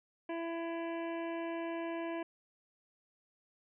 harmonic tone with a mistuned harmonic, 333.8 Hz, E4, 22 cents sharp, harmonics 1 / 2 / 3 / 5 / 6 / 7 / 8 / 9, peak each -38 / -41 / -46 / -50 / -56 / -52 / -57 / -59 dBFS, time 0.29-2.23 s, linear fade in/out 5 ms, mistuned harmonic 8, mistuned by +17 cents, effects none

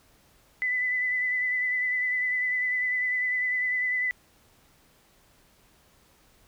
sine tone with vibrato, 2000 Hz, B6, 21 cents sharp, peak -24 dBFS, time 0.62-4.11 s, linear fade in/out 0 ms, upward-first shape triangle, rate 10 Hz, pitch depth 28 cents each way, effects pink hiss -61 dBFS RMS until 6.47 s

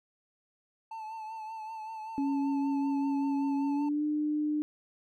triangle tone with vibrato, 880 Hz, A5, in tune, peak -36 dBFS, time 0.91-3.89 s, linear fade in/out 5 ms, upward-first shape triangle, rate 5.2 Hz, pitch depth 46 cents each way
sine tone with pitch glide, 277.2 to 300.5 Hz, C#4 to D4, 0 to +40 cents, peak -27 dBFS, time 2.18-4.62 s, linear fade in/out 0 ms, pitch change +140 cents, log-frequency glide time 3.62-4.04 s
effects none

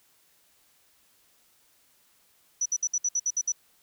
sine tone bursts, 5920 Hz, F#8, in tune, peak -23 dBFS, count 9, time 2.61-3.521 s, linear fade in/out 5 ms, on 47 ms, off 61 ms, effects white hiss -64 dBFS RMS until 3.82 s

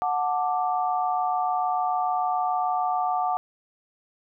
sine chord, D major, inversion first, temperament just, 734.2 / 881 / 1174.7 Hz, F#5 / A5 / D6, -14 / +2 / 0 cents, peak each -24 / -29 / -29 dBFS, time 0.02-3.37 s, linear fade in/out 0 ms, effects none

